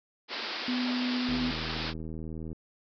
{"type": "band-pass noise", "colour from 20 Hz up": "white", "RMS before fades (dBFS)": -36, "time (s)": [0.28, 1.94], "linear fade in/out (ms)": 50, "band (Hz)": [210, 5100], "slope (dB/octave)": 96}
{"type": "tone", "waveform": "sine", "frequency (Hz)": 248.9, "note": "B3", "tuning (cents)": 14, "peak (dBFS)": -28, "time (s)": [0.68, 1.51], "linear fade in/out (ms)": 2}
{"type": "click train", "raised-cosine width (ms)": 3, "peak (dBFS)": -27, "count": 100, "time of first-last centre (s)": [1.29, 2.529], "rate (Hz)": 79.9}
{"effects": []}